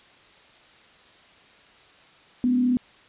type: tone with frequency modulation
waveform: sine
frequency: 248.7 Hz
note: B3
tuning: 12 cents sharp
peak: -18 dBFS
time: 2.44-2.77 s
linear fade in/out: 0 ms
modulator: 35.5 Hz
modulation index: 0.36
effects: white hiss -53 dBFS RMS until 3.08 s + resampled to 8000 Hz